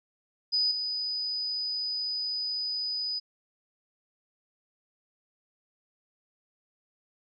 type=tone with level steps; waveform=sine; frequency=4978 Hz; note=D#8; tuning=in tune; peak=-23 / -29 dBFS; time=0.52-3.2 s; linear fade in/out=20 ms; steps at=0.71 s; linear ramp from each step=5 ms; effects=none